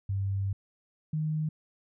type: tone pair in turn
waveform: sine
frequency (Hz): 98 / 154.98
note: G2 / D#3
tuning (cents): 0 / -7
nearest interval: minor sixth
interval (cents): 793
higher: second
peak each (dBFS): -27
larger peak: neither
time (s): 0.09-0.53 / 1.13-1.49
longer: first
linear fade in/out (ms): 5
effects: none